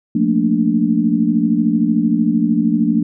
sine chord, Bb major seventh, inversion second, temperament equal with one note detuned, 176.44 / 220 / 233.1 / 293.7 Hz, F3 / A3 / Bb3 / D4, +18 / 0 / 0 / 0 cents, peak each -20 / -17 / -17 / -18 dBFS, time 0.15-3.03 s, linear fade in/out 5 ms, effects none

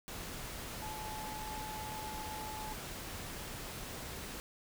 sine tone in noise, 861 Hz, A5, 38 cents flat, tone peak -43 dBFS, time 0.82-2.73 s, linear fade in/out 0 ms, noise pink, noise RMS -44 dBFS, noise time 0.08-4.4 s, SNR -2 dB, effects none

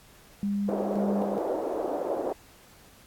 sine tone with tremolo, 201.8 Hz, G#3, 49 cents flat, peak -25 dBFS, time 0.43-1.38 s, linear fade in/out 0 ms, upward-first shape square, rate 1.9 Hz, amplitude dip 50%
white band-pass noise, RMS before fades -30 dBFS, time 0.68-2.33 s, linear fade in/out 10 ms, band 340 to 630 Hz, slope 24 dB/octave
effects pink hiss -55 dBFS RMS until 3.06 s + AAC 64 kbps

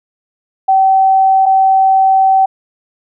sine tone pair in turn, 768 / 768 Hz, G5 / G5, -36 / -36 cents, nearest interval unison, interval 0 cents, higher neither, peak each -6 dBFS, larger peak neither, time 0.68-1.46 / 1.46-2.46 s, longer second, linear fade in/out 10 ms, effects none

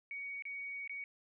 sine tone with dropouts, 2244 Hz, C#7, 21 cents sharp, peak -40 dBFS, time 0.11-1.04 s, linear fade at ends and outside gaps 1 ms, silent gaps 0.423-0.453 / 0.876-0.895 s, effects none

